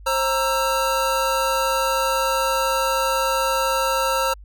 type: tone cluster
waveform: square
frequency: 532 / 931 / 1334 Hz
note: C5 / A#5 / E6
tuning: +29 / -2 / +20 cents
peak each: -24 dBFS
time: 0.06-4.34 s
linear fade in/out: 10 ms
effects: added 50 Hz sine -39 dBFS peak until 4.44 s